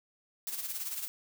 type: noise with tremolo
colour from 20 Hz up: blue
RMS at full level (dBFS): -35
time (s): 0.47-1.08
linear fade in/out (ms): 0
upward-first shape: sine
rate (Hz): 18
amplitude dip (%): 60
effects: none